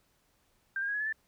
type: tone with pitch steps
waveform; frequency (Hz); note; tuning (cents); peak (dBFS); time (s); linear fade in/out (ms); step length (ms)
sine; 1576 / 1611.9 / 1648.6 / 1686.2 / 1724.6 / 1763.9; G6 / G6 / G#6 / G#6 / A6 / A6; +9 / +48 / -13 / +26 / -35 / +4; -30; 0.76-1.126; 2; 61
effects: pink hiss -71 dBFS RMS until 1.27 s